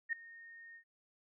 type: tone with ADSR envelope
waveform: sine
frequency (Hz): 1844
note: A#6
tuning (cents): -19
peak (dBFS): -30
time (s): 0.09-0.84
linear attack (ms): 36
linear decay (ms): 6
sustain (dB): -21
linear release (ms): 84
effects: none